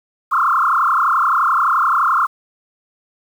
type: tone with frequency modulation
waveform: sine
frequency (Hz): 1225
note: D#6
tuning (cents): -27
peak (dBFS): -12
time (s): 0.31-2.27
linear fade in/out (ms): 20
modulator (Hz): 31.6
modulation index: 5.8
effects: 7-bit